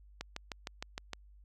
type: click train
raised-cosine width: 0.2 ms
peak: -21 dBFS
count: 7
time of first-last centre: 0.21-1.133 s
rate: 6.5 Hz
effects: added 50 Hz sine -55 dBFS peak until 1.44 s